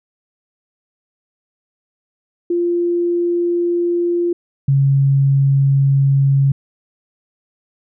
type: tone pair in turn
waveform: sine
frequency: 346.8 / 137.63 Hz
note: F4 / C#3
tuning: -12 / -12 cents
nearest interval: octave + major third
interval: 1600 cents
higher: first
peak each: -14 / -10 dBFS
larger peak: second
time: 2.5-4.33 / 4.68-6.52 s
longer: second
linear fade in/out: 5 ms
effects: none